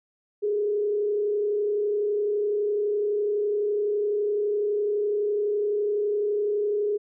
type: tone with frequency modulation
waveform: sine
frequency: 415.2 Hz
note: G#4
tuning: in tune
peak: -22 dBFS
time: 0.42-6.98 s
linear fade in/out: 20 ms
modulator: 31.9 Hz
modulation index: 0.41
effects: none